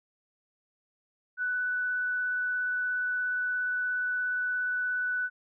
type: tone with vibrato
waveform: sine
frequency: 1489 Hz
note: F#6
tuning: 11 cents sharp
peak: -27 dBFS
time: 1.37-5.3 s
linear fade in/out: 50 ms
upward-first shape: triangle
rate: 17 Hz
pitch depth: 9 cents each way
effects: none